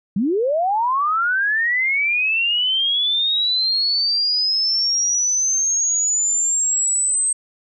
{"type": "linear sweep", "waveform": "sine", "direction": "up", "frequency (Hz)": [176.4, 8310], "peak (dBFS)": -16, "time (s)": [0.16, 7.33], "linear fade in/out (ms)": 5, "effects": []}